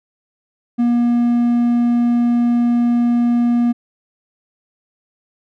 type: tone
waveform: triangle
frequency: 238.8 Hz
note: A#3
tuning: 42 cents sharp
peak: -10 dBFS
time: 0.78-3.73 s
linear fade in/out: 20 ms
effects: none